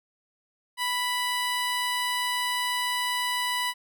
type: tone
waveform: 15% pulse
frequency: 987.8 Hz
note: B5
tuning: in tune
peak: -19 dBFS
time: 0.77-3.74 s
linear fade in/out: 50 ms
effects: none